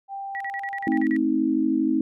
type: tone with pitch glide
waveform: sine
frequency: 788 to 792.6 Hz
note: G5 to G5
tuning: +9 to +19 cents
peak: -30 dBFS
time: 0.08-1.04 s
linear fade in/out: 50 ms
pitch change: +10 cents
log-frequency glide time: 0.31-0.64 s
type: tone bursts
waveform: sine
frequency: 1930 Hz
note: B6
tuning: 40 cents flat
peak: -29 dBFS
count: 9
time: 0.35-1.164 s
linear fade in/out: 0 ms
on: 54 ms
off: 41 ms
type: chord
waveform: sine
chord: A diminished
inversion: none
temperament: just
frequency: 220 / 264 / 316.8 Hz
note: A3 / C4 / Eb4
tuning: 0 / +16 / +31 cents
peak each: -28 / -23 / -22 dBFS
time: 0.87-2.01 s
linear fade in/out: 2 ms
effects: none